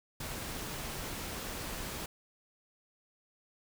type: noise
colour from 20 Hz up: pink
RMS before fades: -40 dBFS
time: 0.2-2.06 s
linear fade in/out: 5 ms
effects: none